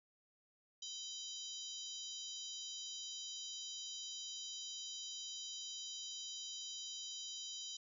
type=harmonic tone with a mistuned harmonic; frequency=976 Hz; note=B5; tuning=21 cents flat; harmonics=3 / 4 / 5 / 6 / 7; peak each=-49 / -50 / -53 / -52 / -53 dBFS; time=0.82-7.77 s; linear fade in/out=5 ms; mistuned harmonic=3; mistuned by=+100 cents; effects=none